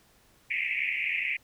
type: band-pass noise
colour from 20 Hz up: white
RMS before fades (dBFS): -30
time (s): 0.5-1.37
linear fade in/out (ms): 10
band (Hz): 2000 to 2600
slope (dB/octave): 96
effects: pink hiss -62 dBFS RMS until 1.43 s